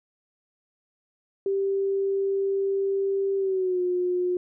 sine tone with pitch glide, 392 to 359.5 Hz, G4 to F#4, 0 to -50 cents, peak -22 dBFS, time 1.46-4.37 s, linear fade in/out 2 ms, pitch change -150 cents, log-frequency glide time 3.37-3.81 s, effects none

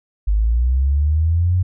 sine linear sweep, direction up, 49.5 to 92.7 Hz, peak -13 dBFS, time 0.27-1.63 s, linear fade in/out 10 ms, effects none

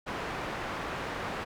white low-pass noise, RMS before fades -36 dBFS, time 0.06-1.45 s, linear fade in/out 20 ms, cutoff 1500 Hz, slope 12 dB/octave, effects none

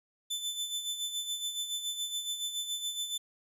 sawtooth tone with tremolo, 3520 Hz, A7, in tune, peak -28 dBFS, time 0.3-3.18 s, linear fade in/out 10 ms, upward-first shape sine, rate 7.1 Hz, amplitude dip 60%, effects resampled to 32000 Hz + 11-bit

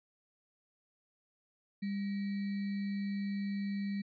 sine tone with sample-and-hold, 200 Hz, G3, 35 cents sharp, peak -33 dBFS, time 1.82-4.02 s, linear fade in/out 10 ms, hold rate 2100 Hz, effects resampled to 11025 Hz

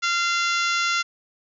harmonic tone, 690 Hz, F5, 21 cents flat, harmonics 2 / 3 / 4 / 5 / 6 / 7 / 8 / 9 / 10, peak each -23 / -27 / -29 / -31 / -33 / -34 / -35 / -36 / -37 dBFS, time 0.02-1.03 s, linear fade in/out 20 ms, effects none

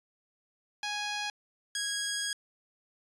10% pulse tone pair in turn, 830 / 1649 Hz, G#5 / G#6, -1 / -13 cents, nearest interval octave, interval 1188 cents, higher second, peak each -24 / -22 dBFS, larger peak second, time 0.83-1.3 / 1.75-2.33 s, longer second, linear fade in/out 2 ms, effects resampled to 22050 Hz

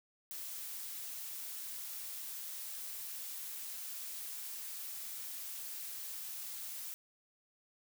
blue noise, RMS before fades -44 dBFS, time 0.31-6.94 s, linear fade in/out 0 ms, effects none

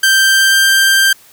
sawtooth tone with pitch glide, 1568 to 1577.1 Hz, G6 to G6, 0 to +10 cents, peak -4 dBFS, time 0.03-1.13 s, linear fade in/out 5 ms, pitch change +10 cents, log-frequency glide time 0.18-0.73 s, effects white hiss -44 dBFS RMS until 1.32 s

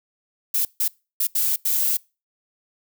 violet noise bursts at uneven times, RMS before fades -21 dBFS, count 5, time 0.54-0.65 / 0.8-0.88 / 1.2-1.27 / 1.35-1.56 / 1.65-1.97 s, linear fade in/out 5 ms, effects noise-tail reverb RT60 0.3 s tail -25 dB re dry

